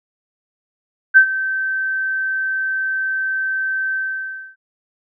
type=tone with ADSR envelope; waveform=sine; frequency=1548 Hz; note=G6; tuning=22 cents flat; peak=-3 dBFS; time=1.14-4.56 s; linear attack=29 ms; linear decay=83 ms; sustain=-15 dB; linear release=620 ms; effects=none